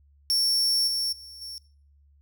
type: tone with level steps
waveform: 40% pulse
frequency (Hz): 5460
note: F8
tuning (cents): -40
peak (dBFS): -20 / -24 / -41 / -35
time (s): 0.3-1.58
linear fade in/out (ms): 0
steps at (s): 0.87 / 1.12 / 1.41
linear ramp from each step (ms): 10
effects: noise-tail reverb RT60 0.5 s tail -20 dB re dry + added 71 Hz sine -56 dBFS peak until 2.21 s